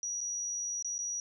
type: tone with dropouts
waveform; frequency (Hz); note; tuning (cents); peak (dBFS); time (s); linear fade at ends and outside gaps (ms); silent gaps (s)
sine; 5800; F#8; -35; -33; 0.03-1.2; 1; 0.207-0.212 / 0.825-0.846 / 0.981-0.989
effects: none